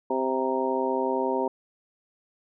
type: harmonic tone with a mistuned harmonic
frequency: 130.81 Hz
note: C3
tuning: in tune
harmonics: 2 / 3 / 4 / 5 / 6 / 7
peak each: -31 / -28 / -30 / -33 / -37 / -29 dBFS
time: 0.1-1.48 s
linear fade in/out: 5 ms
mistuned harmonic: 7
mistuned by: +26 cents
effects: none